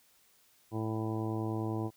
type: harmonic tone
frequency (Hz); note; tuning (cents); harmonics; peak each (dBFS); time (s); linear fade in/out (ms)
110; A2; 0; 1 / 2 / 3 / 4 / 5 / 6 / 7 / 8 / 9; -35 / -40 / -36 / -43 / -48 / -48 / -45 / -51 / -46; 0.71-1.91; 50
effects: white hiss -66 dBFS RMS until 1.96 s